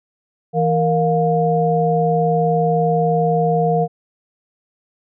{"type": "tone cluster", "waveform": "sine", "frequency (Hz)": [163.1, 465.7, 706], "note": ["E3", "A#4", "F5"], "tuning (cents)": [-18, -2, 19], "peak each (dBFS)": -18, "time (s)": [0.53, 3.88], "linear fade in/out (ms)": 50, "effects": []}